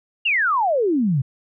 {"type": "exponential sweep", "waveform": "sine", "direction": "down", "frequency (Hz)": [2918, 123.47], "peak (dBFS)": -16, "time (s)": [0.25, 1.22], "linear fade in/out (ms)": 10, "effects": []}